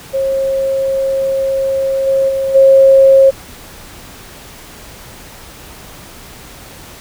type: tone with level steps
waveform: sine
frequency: 539 Hz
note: C#5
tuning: 49 cents flat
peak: -12 / -9 / -13 / -3 dBFS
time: 0.13-3.31 s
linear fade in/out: 20 ms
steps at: 2.06 / 2.28 / 2.54 s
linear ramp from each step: 20 ms
effects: pink hiss -35 dBFS RMS until 7 s